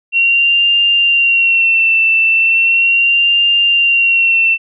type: tone with vibrato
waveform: sine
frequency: 2732 Hz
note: F7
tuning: 39 cents flat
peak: -8 dBFS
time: 0.12-4.58 s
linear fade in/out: 50 ms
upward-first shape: sine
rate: 0.37 Hz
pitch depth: 41 cents each way
effects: none